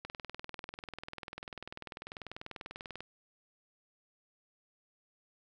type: click train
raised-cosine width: 0.3 ms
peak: -26 dBFS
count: 61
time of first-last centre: 0.05-3.006 s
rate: 20.3 Hz
effects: none